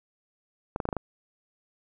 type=clicks; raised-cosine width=1 ms; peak=-15 dBFS; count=6; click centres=0.761 / 0.802 / 0.854 / 0.889 / 0.928 / 0.967 s; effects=none